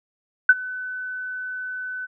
sine tone with ADSR envelope, 1506 Hz, F#6, 30 cents sharp, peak -6 dBFS, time 0.49-2.07 s, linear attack 4 ms, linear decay 40 ms, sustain -22 dB, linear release 27 ms, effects none

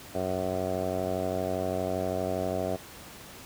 10% pulse tone with low-pass filter, 92.5 Hz, F#2, in tune, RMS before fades -30 dBFS, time 0.14-2.77 s, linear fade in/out 20 ms, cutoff 690 Hz, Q 5.3, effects pink hiss -46 dBFS RMS until 3.45 s + high-pass 60 Hz 12 dB/octave

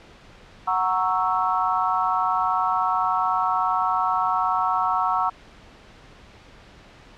sine chord, F# dominant seventh, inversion none, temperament equal, 740 / 932.3 / 1108.7 / 1318.5 Hz, F#5 / A#5 / C#6 / E6, 0 / 0 / 0 / 0 cents, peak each -25 dBFS, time 0.67-5.3 s, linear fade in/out 10 ms, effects pink hiss -48 dBFS RMS until 7.17 s + low-pass 4000 Hz 12 dB/octave

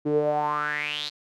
sawtooth tone with band-pass filter sweep, 148.6 Hz, D3, 21 cents sharp, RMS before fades -26 dBFS, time 0.05-1.1 s, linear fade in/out 20 ms, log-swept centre 340 to 4300 Hz, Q 7.3, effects none

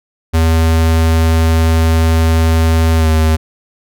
square tone with pitch glide, 81.3 to 79.26 Hz, E2 to D#2, -23 to +33 cents, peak -9 dBFS, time 0.33-3.37 s, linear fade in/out 20 ms, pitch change -44 cents, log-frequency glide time 2.97-3.08 s, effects none

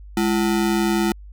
square ring-modulated tone, 273.4 Hz, C#4, 24 cents flat, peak -15 dBFS, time 0.17-1.12 s, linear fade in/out 2 ms, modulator 65.2 Hz, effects added 50 Hz sine -37 dBFS peak until 1.32 s

